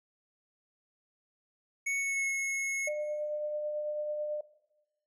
square tone with pitch glide, 2217 to 2181 Hz, C#7 to C#7, 0 to -29 cents, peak -30 dBFS, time 1.86-2.89 s, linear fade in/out 10 ms, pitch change -29 cents, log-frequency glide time 1.98-2.28 s
sine tone with tremolo, 600 Hz, D5, 37 cents sharp, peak -30 dBFS, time 2.87-4.41 s, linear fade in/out 5 ms, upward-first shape triangle, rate 9.1 Hz, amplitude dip 30%
effects noise-tail reverb RT60 1.0 s tail -18 dB re dry + low-pass 11000 Hz 12 dB/octave

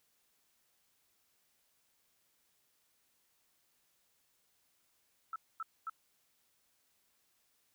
sine tone bursts, 1318.5 Hz, E6, in tune, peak -37 dBFS, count 3, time 5.33-5.897 s, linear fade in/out 2 ms, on 29 ms, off 240 ms, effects white hiss -75 dBFS RMS until 7.74 s

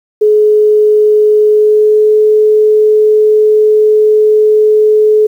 sine tone with pitch glide, 424.3 to 428 Hz, G#4 to A4, +37 to -48 cents, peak -4 dBFS, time 0.21-5.27 s, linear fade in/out 10 ms, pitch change +15 cents, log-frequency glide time 1.5-2.19 s, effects 7-bit

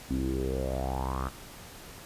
sawtooth tone with low-pass filter sweep, 65.41 Hz, C2, in tune, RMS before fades -31 dBFS, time 0.1-1.29 s, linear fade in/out 10 ms, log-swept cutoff 260 to 1300 Hz, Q 6.5, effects pink hiss -47 dBFS RMS until 2.05 s + resampled to 32000 Hz

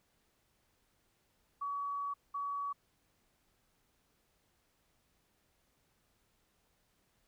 sine tone bursts at uneven times, 1133 Hz, C#6, 37 cents sharp, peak -35 dBFS, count 2, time 1.61-2.14 / 2.34-2.73 s, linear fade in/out 10 ms, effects pink hiss -75 dBFS RMS until 7.27 s

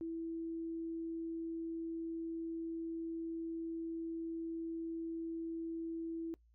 sine tone, 329.6 Hz, E4, in tune, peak -38 dBFS, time 0.01-6.34 s, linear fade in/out 0 ms, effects noise-tail reverb RT60 0.1 s tail -21 dB re dry + added 57 Hz sine -65 dBFS peak until 6.54 s

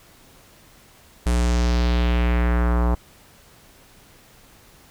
square tone with low-pass filter sweep, 59.8 Hz, A#1, 45 cents sharp, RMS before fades -19 dBFS, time 1.26-2.95 s, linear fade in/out 5 ms, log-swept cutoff 9900 to 970 Hz, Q 1.9, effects pink hiss -51 dBFS RMS until 4.9 s

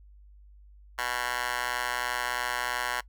10% pulse tone with high-pass filter, 123 Hz, B2, 7 cents flat, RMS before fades -31 dBFS, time 0.98-3.01 s, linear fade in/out 10 ms, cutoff 1200 Hz, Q 5.2, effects noise-tail reverb RT60 0.1 s tail -22 dB re dry + added 50 Hz sine -50 dBFS peak until 3.08 s

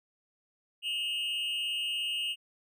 triangle tone with amplitude modulation, 2850 Hz, F7, 34 cents sharp, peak -25 dBFS, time 0.82-2.36 s, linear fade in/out 50 ms, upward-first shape sine, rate 237 Hz, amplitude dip 80%, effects none

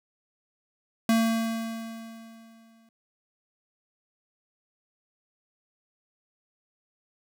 square tone with exponential decay, 226.4 Hz, A3, 50 cents sharp, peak -19 dBFS, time 1.09-2.89 s, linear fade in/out 2 ms, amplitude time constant 390 ms, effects none

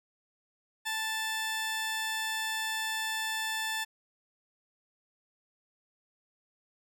15% pulse tone pair together, 880 / 1760 Hz, A5 / A6, 0 / 0 cents, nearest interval octave, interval 1200 cents, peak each -28 / -31 dBFS, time 0.85-3.85 s, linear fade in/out 20 ms, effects none

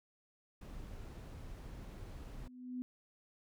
brown noise, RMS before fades -48 dBFS, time 0.61-2.48 s, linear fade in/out 5 ms
sine tone with exponential growth, 250.6 Hz, B3, 25 cents sharp, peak -36 dBFS, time 2.08-2.82 s, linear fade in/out 0 ms, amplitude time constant 160 ms
effects none

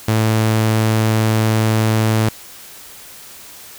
sawtooth tone, 110 Hz, A2, in tune, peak -9 dBFS, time 0.08-2.29 s, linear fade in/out 5 ms, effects white hiss -38 dBFS RMS until 3.78 s

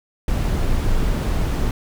brown noise, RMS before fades -19 dBFS, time 0.28-1.71 s, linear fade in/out 2 ms, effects none

